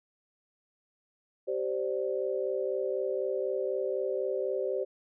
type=chord; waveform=sine; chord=G suspended fourth; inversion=none; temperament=equal with one note detuned; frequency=387.5 / 523.3 / 587.3 Hz; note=G4 / C5 / D5; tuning=-20 / 0 / 0 cents; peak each=-32 / -32 / -35 dBFS; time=1.47-4.85 s; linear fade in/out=20 ms; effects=none